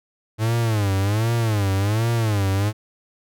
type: tone with vibrato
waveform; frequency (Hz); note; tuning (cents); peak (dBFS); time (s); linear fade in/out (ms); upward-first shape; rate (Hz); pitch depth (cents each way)
45% pulse; 106.4; G#2; +42; -18; 0.38-2.73; 50; sine; 1.3; 170
effects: none